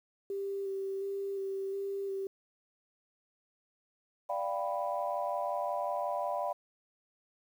sine tone with vibrato, 392 Hz, G4, in tune, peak -33 dBFS, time 0.3-2.27 s, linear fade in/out 2 ms, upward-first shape square, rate 1.4 Hz, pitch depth 14 cents each way
sine chord, G dominant seventh, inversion second, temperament equal, 587.3 / 698.5 / 784 / 987.8 Hz, D5 / F5 / G5 / B5, 0 / 0 / 0 / 0 cents, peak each -35 / -36 / -38 / -37 dBFS, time 4.29-6.53 s, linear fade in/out 10 ms
effects tanh soft clip ceiling -20 dBFS + 10-bit

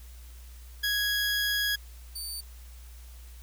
20% pulse tone pair in turn, 1661.2 / 4578 Hz, G#6 / D8, 0 / -45 cents, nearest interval octave + tritone, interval 1755 cents, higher second, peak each -21 / -29 dBFS, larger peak first, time 0.83-1.76 / 2.15-2.41 s, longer first, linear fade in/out 10 ms, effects added 60 Hz sine -44 dBFS peak until 3.42 s + white hiss -56 dBFS RMS until 3.42 s

